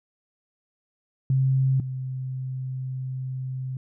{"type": "tone pair in turn", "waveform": "sine", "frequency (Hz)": [132.7, 130.19], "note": ["C3", "C3"], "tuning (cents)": [25, -8], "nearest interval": "unison", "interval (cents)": 33, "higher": "first", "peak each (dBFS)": [-18, -28], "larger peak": "first", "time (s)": [[1.3, 1.8], [1.8, 3.77]], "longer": "second", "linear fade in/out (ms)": 2, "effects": []}